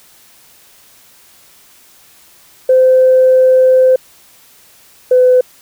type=tone pair in turn; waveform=sine; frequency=516 / 504.8 Hz; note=C5 / B4; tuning=-24 / +38 cents; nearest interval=unison; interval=38 cents; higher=first; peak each=-4 dBFS; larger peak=neither; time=2.69-3.96 / 5.11-5.41 s; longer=first; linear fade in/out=5 ms; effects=tanh soft clip ceiling 0 dBFS + white hiss -45 dBFS RMS until 5.61 s